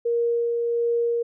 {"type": "tone with tremolo", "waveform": "sine", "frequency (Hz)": 470, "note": "A#4", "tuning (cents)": 14, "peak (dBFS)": -19, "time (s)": [0.05, 1.23], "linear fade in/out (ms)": 10, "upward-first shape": "sine", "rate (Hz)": 1.4, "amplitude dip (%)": 25, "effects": []}